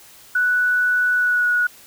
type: tone with pitch glide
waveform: sine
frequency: 1480 to 1459.6 Hz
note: F#6 to F#6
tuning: 0 to -24 cents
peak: -15 dBFS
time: 0.35-1.67 s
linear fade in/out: 5 ms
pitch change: -24 cents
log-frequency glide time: 1.15-1.51 s
effects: white hiss -46 dBFS RMS until 1.86 s